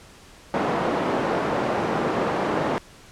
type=band-pass noise; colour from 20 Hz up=white; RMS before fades=-24 dBFS; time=0.54-2.78 s; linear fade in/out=0 ms; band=170 to 780 Hz; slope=12 dB/octave; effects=pink hiss -48 dBFS RMS until 3.11 s + low-pass 9000 Hz 12 dB/octave